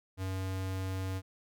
square tone, 94.6 Hz, F#2, 39 cents sharp, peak -34 dBFS, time 0.17-1.22 s, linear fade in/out 50 ms, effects none

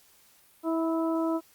harmonic tone with a mistuned harmonic, 326.2 Hz, E4, 18 cents flat, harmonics 1 / 2 / 3 / 4, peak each -26 / -32 / -36 / -38 dBFS, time 0.63-1.41 s, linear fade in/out 50 ms, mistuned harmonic 3, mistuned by +18 cents, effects white hiss -60 dBFS RMS until 1.54 s + Opus 48 kbps

